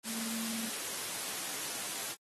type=tone in noise; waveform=sine; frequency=225.7 Hz; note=A3; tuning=44 cents sharp; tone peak=-38 dBFS; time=0.04-0.71 s; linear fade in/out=50 ms; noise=white; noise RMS=-38 dBFS; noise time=0.03-2.16 s; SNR=-3 dB; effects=high-pass 150 Hz 12 dB/octave + AAC 32 kbps